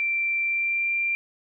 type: tone with pitch glide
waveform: sine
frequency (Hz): 2352 to 2372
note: D7 to D7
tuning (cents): +2 to +17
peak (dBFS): -22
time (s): 0-1.15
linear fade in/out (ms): 0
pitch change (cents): +15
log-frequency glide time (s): 0.42-0.92
effects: none